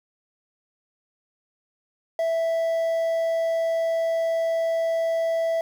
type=tone with quantisation; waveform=triangle; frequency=659.3 Hz; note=E5; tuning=in tune; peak=-19 dBFS; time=2.19-5.61 s; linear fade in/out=2 ms; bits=8; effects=none